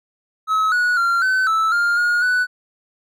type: tone with pitch steps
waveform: triangle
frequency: 1286 / 1463 / 1381 / 1521 / 1314 / 1404 / 1433 / 1487 Hz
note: E6 / F#6 / F6 / F#6 / E6 / F6 / F6 / F#6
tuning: -43 / -20 / -20 / +47 / -6 / +9 / +44 / +8 cents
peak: -13 dBFS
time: 0.47-2.47 s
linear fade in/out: 50 ms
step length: 250 ms
effects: none